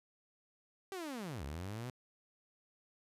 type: linear two-way sweep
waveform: sawtooth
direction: down then up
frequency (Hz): 396.8 to 65.4 to 129.2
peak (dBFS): -37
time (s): 0.92-1.9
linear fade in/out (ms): 0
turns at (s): 1.44
effects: resampled to 32000 Hz